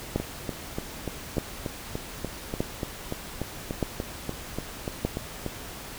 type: two click trains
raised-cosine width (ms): 2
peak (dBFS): -16 / -11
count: 19 / 5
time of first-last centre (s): 0.2-5.463 / 0.16-5.05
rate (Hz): 3.42 / 0.818
effects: pink hiss -40 dBFS RMS until 5.98 s